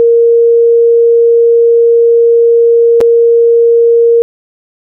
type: tone with dropouts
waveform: sine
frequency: 466.2 Hz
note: A#4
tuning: in tune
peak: -3 dBFS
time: 0-4.22 s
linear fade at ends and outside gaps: 0 ms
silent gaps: 3.005-3.012 s
effects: none